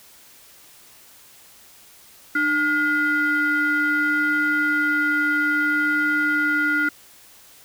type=tone cluster; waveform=sine; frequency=300.1 / 1427 / 2017 Hz; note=D4 / F6 / B6; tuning=+38 / +37 / +36 cents; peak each=-24 / -18 / -26 dBFS; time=2.35-6.89 s; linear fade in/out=5 ms; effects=tanh soft clip ceiling -12 dBFS + white hiss -49 dBFS RMS until 7.64 s